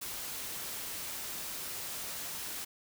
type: noise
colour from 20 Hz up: white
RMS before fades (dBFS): -40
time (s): 0.01-2.65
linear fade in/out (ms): 10
effects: none